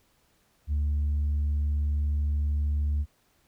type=tone with tanh clipping; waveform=sine; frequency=73.42 Hz; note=D2; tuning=in tune; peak=-24 dBFS; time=0.67-3.06 s; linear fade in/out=50 ms; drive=1 dB; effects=pink hiss -67 dBFS RMS until 3.47 s